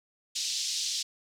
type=band-pass noise; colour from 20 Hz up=white; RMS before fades=-32 dBFS; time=0.35-1.03 s; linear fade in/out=10 ms; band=3500 to 6200 Hz; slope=24 dB/octave; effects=none